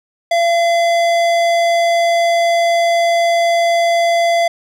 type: tone with tanh clipping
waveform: sine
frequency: 681 Hz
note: F5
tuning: 44 cents flat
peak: -13 dBFS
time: 0.31-4.48 s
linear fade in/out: 5 ms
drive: 18 dB
effects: none